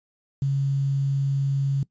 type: tone with quantisation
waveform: sine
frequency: 137.9 Hz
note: C#3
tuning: 9 cents flat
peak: -20 dBFS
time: 0.42-1.83 s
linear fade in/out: 2 ms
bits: 8
effects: noise-tail reverb RT60 0.1 s tail -20 dB re dry + resampled to 16000 Hz